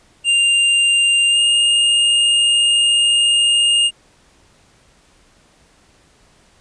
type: tone with pitch glide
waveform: square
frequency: 2794 to 2831 Hz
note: F7 to F7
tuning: 0 to +23 cents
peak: -12 dBFS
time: 0.24-3.91 s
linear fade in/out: 50 ms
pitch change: +23 cents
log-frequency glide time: 1.29-1.39 s
effects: pink hiss -53 dBFS RMS until 6.6 s + resampled to 22050 Hz